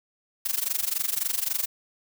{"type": "noise with amplitude modulation", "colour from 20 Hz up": "blue", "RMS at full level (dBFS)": -24, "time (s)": [0.45, 1.66], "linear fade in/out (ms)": 10, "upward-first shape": "sine", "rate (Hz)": 23.7, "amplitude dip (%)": 90, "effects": []}